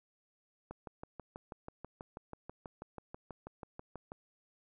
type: click train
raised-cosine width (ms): 1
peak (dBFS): -30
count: 22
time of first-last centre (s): 0.71-4.119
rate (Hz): 6.16
effects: none

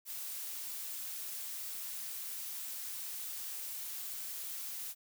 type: noise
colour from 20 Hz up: blue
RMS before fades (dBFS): -42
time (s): 0.05-4.95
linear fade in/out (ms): 50
effects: none

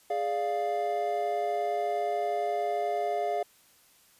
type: chord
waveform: triangle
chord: D diminished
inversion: second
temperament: equal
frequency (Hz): 415.3 / 587.3 / 698.5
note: Ab4 / D5 / F5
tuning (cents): 0 / 0 / 0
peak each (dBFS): -31 / -32 / -27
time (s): 0.1-3.43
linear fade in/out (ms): 5
effects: white hiss -61 dBFS RMS until 4.19 s + resampled to 32000 Hz

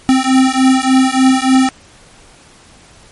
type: beating tone pair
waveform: square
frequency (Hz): 260 / 263.4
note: C4 / C4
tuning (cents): -11 / +12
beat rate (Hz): 3.4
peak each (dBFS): -12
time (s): 0.09-1.69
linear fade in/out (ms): 0
effects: pink hiss -43 dBFS RMS until 3.11 s + MP3 48 kbps

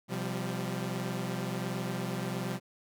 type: chord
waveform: sawtooth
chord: C suspended fourth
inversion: none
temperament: equal with one note detuned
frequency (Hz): 127.83 / 174.61 / 196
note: C3 / F3 / G3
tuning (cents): -40 / 0 / 0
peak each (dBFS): -33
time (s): 0.08-2.6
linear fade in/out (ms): 50
effects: none

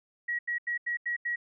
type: tone bursts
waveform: sine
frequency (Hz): 1911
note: A#6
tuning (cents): +43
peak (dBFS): -28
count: 6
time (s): 0.28-1.36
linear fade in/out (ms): 10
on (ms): 110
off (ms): 84
effects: none

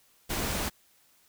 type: noise with amplitude modulation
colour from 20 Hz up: pink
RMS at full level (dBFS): -29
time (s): 0.29-0.7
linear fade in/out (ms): 20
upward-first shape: sine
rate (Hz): 291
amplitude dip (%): 45
effects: white hiss -64 dBFS RMS until 1.28 s

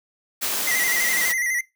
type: noise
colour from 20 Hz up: white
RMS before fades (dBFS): -25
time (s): 0.41-1.33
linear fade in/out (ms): 20
type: tone with vibrato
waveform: square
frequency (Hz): 2000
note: B6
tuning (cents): +21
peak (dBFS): -22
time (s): 0.67-1.61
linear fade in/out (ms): 5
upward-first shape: square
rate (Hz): 12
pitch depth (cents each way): 56
effects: noise-tail reverb RT60 0.2 s tail -19 dB re dry + high-pass 200 Hz 12 dB/octave

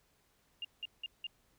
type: tone bursts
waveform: sine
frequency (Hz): 2812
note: F7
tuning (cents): +11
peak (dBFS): -37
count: 4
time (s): 0.62-1.268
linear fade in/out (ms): 2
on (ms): 27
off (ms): 180
effects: pink hiss -72 dBFS RMS until 1.58 s

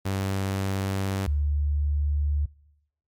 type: tone pair in turn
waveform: sawtooth / sine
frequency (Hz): 96.9 / 72.97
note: G2 / D2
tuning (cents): -20 / -11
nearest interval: perfect fourth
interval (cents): 491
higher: first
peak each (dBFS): -21 / -21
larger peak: neither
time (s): 0.05-1.27 / 1.27-2.46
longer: first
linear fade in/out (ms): 10
effects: noise-tail reverb RT60 0.9 s tail -24 dB re dry + MP3 96 kbps

